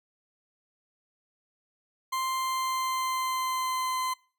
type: tone with pitch glide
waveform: 40% pulse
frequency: 1046.5 to 1029.1 Hz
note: C6 to C6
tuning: 0 to -29 cents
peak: -27 dBFS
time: 2.12-4.14 s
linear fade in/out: 10 ms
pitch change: -29 cents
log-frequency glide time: 2.36-3.96 s
effects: noise-tail reverb RT60 0.4 s tail -22 dB re dry